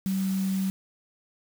sine tone in noise, 191.4 Hz, G3, 41 cents flat, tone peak -24 dBFS, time 0.06-0.7 s, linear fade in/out 0 ms, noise white, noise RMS -42 dBFS, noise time 0.06-0.7 s, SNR +15 dB, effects none

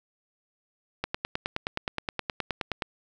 click train, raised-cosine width 0.3 ms, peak -12 dBFS, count 18, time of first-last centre 1.04-2.822 s, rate 9.54 Hz, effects none

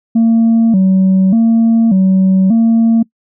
sine tone with vibrato, 207.7 Hz, G#3, in tune, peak -4 dBFS, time 0.15-3.03 s, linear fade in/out 10 ms, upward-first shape square, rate 0.85 Hz, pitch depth 160 cents each way, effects noise-tail reverb RT60 0.1 s tail -24 dB re dry + tanh soft clip ceiling -5 dBFS

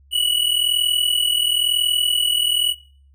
square tone pair together, 2919 / 2960 Hz, F#7 / F#7, -24 / 0 cents, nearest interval unison, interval 24 cents, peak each -20 dBFS, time 0.11-2.75 s, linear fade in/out 50 ms, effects noise-tail reverb RT60 0.5 s tail -23 dB re dry + added 69 Hz sine -49 dBFS peak until 3.14 s

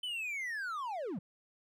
triangle linear sweep, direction down, 3066 to 146.83 Hz, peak -34 dBFS, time 0.03-1.19 s, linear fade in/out 5 ms, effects none

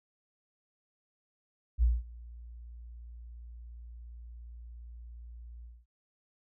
sine tone with ADSR envelope, 58.6 Hz, A#1, 10 cents sharp, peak -20 dBFS, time 1.78-5.86 s, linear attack 47 ms, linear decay 200 ms, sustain -24 dB, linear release 220 ms, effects none

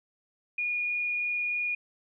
sine tone with frequency modulation, 2441 Hz, D#7, 34 cents flat, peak -27 dBFS, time 0.58-1.75 s, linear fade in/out 5 ms, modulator 23.2 Hz, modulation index 0.66, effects none

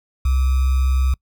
sine tone with sample-and-hold, 65.41 Hz, C2, in tune, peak -14 dBFS, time 0.25-1.14 s, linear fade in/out 5 ms, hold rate 1225 Hz, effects noise-tail reverb RT60 0.1 s tail -25 dB re dry

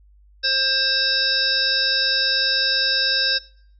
harmonic tone with a mistuned harmonic, 530 Hz, C5, 22 cents sharp, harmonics 1 / 3 / 5 / 7 / 9 / 10, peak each -34 / -23 / -32 / -24 / -24 / -22 dBFS, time 0.43-3.39 s, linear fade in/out 20 ms, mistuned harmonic 7, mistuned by +48 cents, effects noise-tail reverb RT60 0.6 s tail -24 dB re dry + added 50 Hz sine -49 dBFS peak until 3.79 s

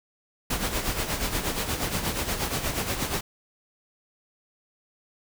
pink noise with tremolo, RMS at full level -26 dBFS, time 0.5-3.21 s, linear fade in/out 5 ms, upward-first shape sine, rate 8.4 Hz, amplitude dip 60%, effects none

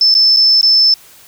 sine tone with dropouts, 5274 Hz, E8, in tune, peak -6 dBFS, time 0.01-0.94 s, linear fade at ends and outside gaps 2 ms, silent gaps 0.142-0.15 / 0.364-0.369 / 0.612-0.629 s, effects white hiss -42 dBFS RMS until 1.27 s

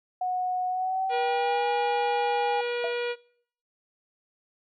sine tone with pitch glide, 733 to 818 Hz, F#5 to G#5, -16 to -26 cents, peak -25 dBFS, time 0.21-2.61 s, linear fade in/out 5 ms, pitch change +190 cents, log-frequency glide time 0.68-1.67 s
harmonic tone, 481.2 Hz, B4, 45 cents flat, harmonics 1 / 2 / 3 / 4 / 5 / 6 / 7 / 8 / 9, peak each -28 / -40 / -38 / -42 / -37 / -43 / -42 / -52 / -49 dBFS, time 1.09-3.16 s, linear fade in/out 50 ms
sine tone with exponential decay, 667 Hz, E5, 20 cents sharp, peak -25 dBFS, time 2.84-2.98 s, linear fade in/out 1 ms, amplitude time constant 30 ms
effects noise-tail reverb RT60 0.6 s tail -22 dB re dry

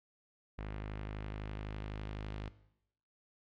sawtooth tone with low-pass filter sweep, 51.91 Hz, G#1, in tune, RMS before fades -42 dBFS, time 0.58-2.49 s, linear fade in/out 10 ms, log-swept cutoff 2300 to 3500 Hz, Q 1.3, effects noise-tail reverb RT60 0.8 s tail -17 dB re dry

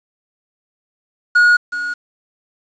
triangle tone with echo, 1446 Hz, F#6, 40 cents flat, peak -6 dBFS, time 1.35-1.57 s, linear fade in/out 10 ms, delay 370 ms, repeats 1, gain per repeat -12 dB, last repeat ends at 1.94 s, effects resampled to 16000 Hz + 7-bit

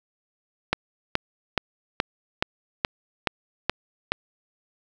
click train, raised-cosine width 0.3 ms, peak -4 dBFS, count 9, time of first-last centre 0.73-4.12 s, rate 2.36 Hz, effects 7-bit

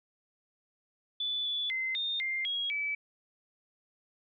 sine tone with pitch steps, 3478 / 3452 / 2066 / 3650 / 2103 / 3298 / 2301 Hz, A7 / A7 / C7 / A#7 / C7 / G#7 / D7, -21 / -34 / -22 / -37 / +8 / -13 / -36 cents, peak -30 dBFS, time 1.2-2.95 s, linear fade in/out 5 ms, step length 250 ms, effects none

